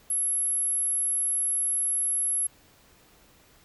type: tone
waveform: sine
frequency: 11175 Hz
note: F9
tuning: in tune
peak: -21 dBFS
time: 0.1-2.47 s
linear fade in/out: 5 ms
effects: tanh soft clip ceiling -23 dBFS + pink hiss -58 dBFS RMS until 3.64 s